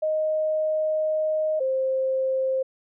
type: tone pair in turn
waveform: sine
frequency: 622.3 / 526.5 Hz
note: D#5 / C5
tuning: 0 / +11 cents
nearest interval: minor third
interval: 289 cents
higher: first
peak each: -21 dBFS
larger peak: neither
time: 0.02-1.6 / 1.6-2.63 s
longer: first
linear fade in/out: 10 ms
effects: none